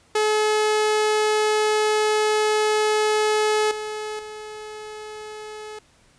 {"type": "tone with level steps", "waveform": "sawtooth", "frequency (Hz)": 427.6, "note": "A4", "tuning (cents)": -49, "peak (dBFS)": [-14, -24, -30], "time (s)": [0.15, 5.79], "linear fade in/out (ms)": 5, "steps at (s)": [3.71, 4.19], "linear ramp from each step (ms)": 2, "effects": ["pink hiss -57 dBFS RMS until 6.18 s", "resampled to 22050 Hz"]}